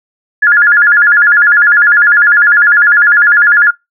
sine tone with vibrato, 1553 Hz, G6, 17 cents flat, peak -3 dBFS, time 0.42-3.71 s, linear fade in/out 10 ms, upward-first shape square, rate 10 Hz, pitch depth 160 cents each way, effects noise-tail reverb RT60 0.2 s tail -23 dB re dry

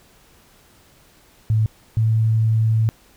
sine tone pair in turn, 109.4 / 111.12 Hz, A2 / A2, -9 / +18 cents, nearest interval unison, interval 27 cents, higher second, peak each -14 dBFS, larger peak neither, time 1.5-1.66 / 1.97-2.89 s, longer second, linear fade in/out 0 ms, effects pink hiss -53 dBFS RMS until 3.16 s

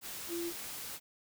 sine tone in noise, 341.4 Hz, F4, 39 cents flat, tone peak -35 dBFS, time 0.28-0.53 s, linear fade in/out 50 ms, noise white, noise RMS -43 dBFS, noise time 0.01-1 s, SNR +5 dB, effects none

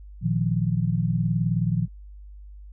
sine chord, Bb suspended fourth, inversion none, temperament equal, 116.54 / 155.56 / 174.61 Hz, Bb2 / Eb3 / F3, 0 / 0 / 0 cents, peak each -25 dBFS, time 0.21-1.88 s, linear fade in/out 50 ms, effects added 50 Hz sine -40 dBFS peak until 2.72 s

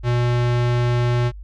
square tone, 121.1 Hz, B2, 34 cents flat, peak -17 dBFS, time 0.03-1.32 s, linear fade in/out 50 ms, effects added 50 Hz sine -33 dBFS peak until 1.43 s + low-pass 4000 Hz 12 dB/octave

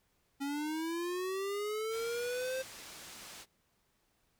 square linear sweep, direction up, 275 to 528 Hz, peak -35 dBFS, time 0.4-2.63 s, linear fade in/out 20 ms
white low-pass noise, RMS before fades -50 dBFS, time 1.9-3.46 s, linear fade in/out 50 ms, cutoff 7700 Hz, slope 12 dB/octave
effects pink hiss -75 dBFS RMS until 4.39 s

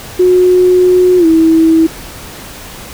sine tone with pitch glide, 363.8 to 324.1 Hz, F#4 to E4, -29 to -29 cents, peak -4 dBFS, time 0.19-1.87 s, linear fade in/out 10 ms, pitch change -200 cents, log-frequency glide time 1.18-1.26 s, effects pink hiss -29 dBFS RMS until 2.93 s

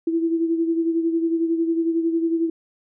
sine beating tone pair, 329.6 / 340.6 Hz, E4 / F4, 0 / -43 cents, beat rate 11 Hz, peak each -19 / -27 dBFS, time 0.07-2.5 s, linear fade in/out 5 ms, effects none

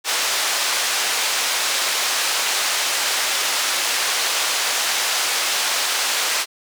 white band-pass noise, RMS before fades -21 dBFS, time 0.04-6.46 s, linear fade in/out 50 ms, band 610 to 6400 Hz, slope 12 dB/octave, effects none

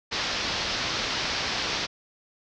white low-pass noise, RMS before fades -29 dBFS, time 0.11-1.87 s, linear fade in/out 20 ms, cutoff 5500 Hz, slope 48 dB/octave, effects none

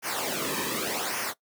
pink noise with flanger, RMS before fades -30 dBFS, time 0.02-1.34 s, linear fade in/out 50 ms, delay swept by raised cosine 0.25 to 1.45 ms, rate 0.86 Hz, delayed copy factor -0.7, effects noise-tail reverb RT60 0.1 s tail -20 dB re dry + high-pass 200 Hz 12 dB/octave

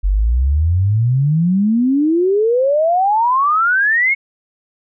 sine exponential sweep, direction up, 45.12 to 2217 Hz, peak -11 dBFS, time 0.03-4.15 s, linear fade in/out 20 ms, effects none

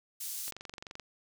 pink high-pass noise, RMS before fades -39 dBFS, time 0.2-0.51 s, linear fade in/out 10 ms, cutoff 6800 Hz, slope 12 dB/octave
click train, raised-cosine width 0.2 ms, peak -26 dBFS, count 13, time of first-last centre 0.48-0.997 s, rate 23.2 Hz
effects none

